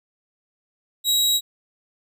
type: tone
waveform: sawtooth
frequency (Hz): 3840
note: B7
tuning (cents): -49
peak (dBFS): -14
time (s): 1.04-1.41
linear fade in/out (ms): 50
effects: none